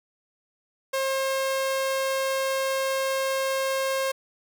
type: tone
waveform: sawtooth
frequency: 535 Hz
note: C5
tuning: 38 cents sharp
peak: -20 dBFS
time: 0.93-4.12 s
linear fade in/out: 10 ms
effects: none